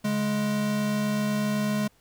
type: tone pair together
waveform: square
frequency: 141.3 / 209.3 Hz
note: C#3 / G#3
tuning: +34 / +14 cents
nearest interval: perfect fifth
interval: 680 cents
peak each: -34 / -25 dBFS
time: 0.04-1.88 s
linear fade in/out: 10 ms
effects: pink hiss -63 dBFS RMS until 2 s